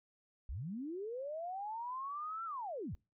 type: linear two-way sweep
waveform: sine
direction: up then down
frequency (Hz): 46.25 to 1366 to 46.25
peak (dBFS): -39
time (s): 0.49-2.95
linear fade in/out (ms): 0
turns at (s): 2.45
effects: noise-tail reverb RT60 0.3 s tail -26 dB re dry